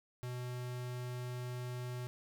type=tone; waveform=square; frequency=124.1 Hz; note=B2; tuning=9 cents sharp; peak=-40 dBFS; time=0.23-2.07 s; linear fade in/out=0 ms; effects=13-bit